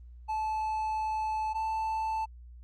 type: tone pair in turn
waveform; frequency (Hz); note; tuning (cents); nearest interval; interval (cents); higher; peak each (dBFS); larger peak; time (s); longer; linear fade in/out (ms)
triangle; 869 / 881.1; A5 / A5; -22 / +2; unison; 24; second; -27; neither; 0.28-1.54 / 1.54-2.26; first; 20
effects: added 60 Hz sine -46 dBFS peak until 2.63 s + Opus 24 kbps